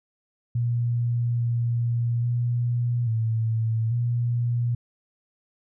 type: tone with pitch steps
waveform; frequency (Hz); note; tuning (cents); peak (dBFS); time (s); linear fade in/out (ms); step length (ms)
sine; 119.2 / 118.3 / 120.4 / 112.5 / 119.7; A#2 / A#2 / B2 / A2 / A#2; +39 / +26 / -44 / +39 / +46; -21; 0.55-4.75; 5; 840
effects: none